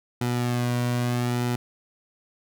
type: tone with flanger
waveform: sawtooth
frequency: 121.9 Hz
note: B2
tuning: 22 cents flat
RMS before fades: -25 dBFS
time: 0.21-1.56 s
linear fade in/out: 5 ms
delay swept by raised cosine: 1.8 to 2.37 ms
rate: 0.79 Hz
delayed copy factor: -0.6
effects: none